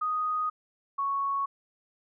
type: tone pair in turn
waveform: sine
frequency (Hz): 1244.5 / 1108.7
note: D#6 / C#6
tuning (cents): 0 / 0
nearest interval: major second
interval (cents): 200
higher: first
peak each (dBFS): -26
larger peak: neither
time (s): 0.01-0.5 / 0.98-1.46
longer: first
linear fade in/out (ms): 10
effects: none